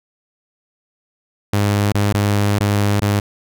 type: tone with dropouts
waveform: sawtooth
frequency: 102.2 Hz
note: G#2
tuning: 27 cents flat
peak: -10 dBFS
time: 1.53-3.2 s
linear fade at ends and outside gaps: 5 ms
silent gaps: 1.922-1.946 / 2.127-2.142 / 2.59-2.605 / 3.001-3.019 s
effects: none